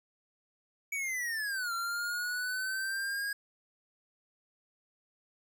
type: linear two-way sweep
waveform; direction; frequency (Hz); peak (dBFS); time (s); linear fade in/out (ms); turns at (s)
square; down then up; 2286 to 1365 to 1643; -33; 0.92-3.33; 5; 1.73
effects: none